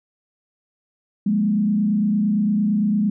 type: tone with frequency modulation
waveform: sine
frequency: 208.1 Hz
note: G#3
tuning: 4 cents sharp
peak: -16 dBFS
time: 1.26-3.1 s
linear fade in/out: 5 ms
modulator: 28.8 Hz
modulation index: 0.73
effects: none